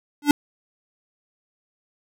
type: tone with exponential growth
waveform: square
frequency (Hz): 291.2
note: D4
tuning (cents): -15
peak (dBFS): -8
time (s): 0.22-0.31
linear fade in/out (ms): 2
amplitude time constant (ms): 18
effects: none